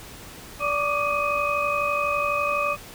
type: tone cluster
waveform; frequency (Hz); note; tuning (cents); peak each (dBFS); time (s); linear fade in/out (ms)
sine; 581 / 1150 / 1202 / 2516; D5 / D6 / D6 / D#7; -19 / -37 / +40 / +19; -27; 0.59-2.77; 50
effects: pink hiss -42 dBFS RMS until 2.94 s